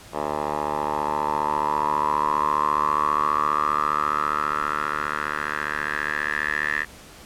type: tone with band-pass filter sweep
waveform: 10% pulse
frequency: 74.8 Hz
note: D2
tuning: 32 cents sharp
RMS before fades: -24 dBFS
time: 0.12-6.86 s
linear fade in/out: 50 ms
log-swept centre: 760 to 1800 Hz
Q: 8.1
effects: pink hiss -45 dBFS RMS until 7.25 s + low-pass 12000 Hz 12 dB/octave